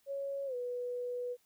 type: tone with pitch glide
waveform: sine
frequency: 554.4 to 491.1 Hz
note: C#5 to B4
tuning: 0 to -10 cents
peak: -35 dBFS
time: 0.06-1.37 s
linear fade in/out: 50 ms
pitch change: -210 cents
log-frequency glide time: 0.46-0.55 s
effects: white hiss -72 dBFS RMS until 1.45 s